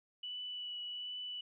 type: tone with vibrato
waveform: sine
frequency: 2960 Hz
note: F#7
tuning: in tune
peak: -40 dBFS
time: 0.23-1.41 s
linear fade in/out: 5 ms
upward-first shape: triangle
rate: 1.3 Hz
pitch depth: 15 cents each way
effects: none